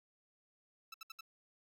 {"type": "tone bursts", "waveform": "15% pulse", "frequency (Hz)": 1318.5, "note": "E6", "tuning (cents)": 0, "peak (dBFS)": -40, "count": 4, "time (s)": [0.92, 1.209], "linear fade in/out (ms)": 5, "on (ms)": 22, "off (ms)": 67, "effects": ["13-bit"]}